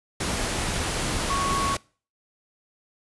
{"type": "tone in noise", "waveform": "sine", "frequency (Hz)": 1108.7, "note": "C#6", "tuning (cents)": 0, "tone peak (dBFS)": -24, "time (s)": [1.3, 1.75], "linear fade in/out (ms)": 5, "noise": "pink", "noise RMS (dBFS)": -27, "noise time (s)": [0.2, 1.77], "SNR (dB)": 0, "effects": ["noise-tail reverb RT60 0.4 s tail -24 dB re dry", "resampled to 24000 Hz"]}